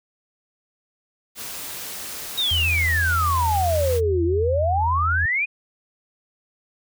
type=noise; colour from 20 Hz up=white; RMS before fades=-33 dBFS; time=1.35-4.01 s; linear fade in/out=50 ms
type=exponential two-way sweep; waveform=sine; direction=down then up; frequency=3859 to 329.6 to 2515 Hz; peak=-19 dBFS; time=2.37-5.46 s; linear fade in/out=20 ms; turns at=4.24 s
type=tone; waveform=sine; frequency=83.9 Hz; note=E2; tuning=31 cents sharp; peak=-22 dBFS; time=2.51-5.26 s; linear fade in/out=5 ms
effects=none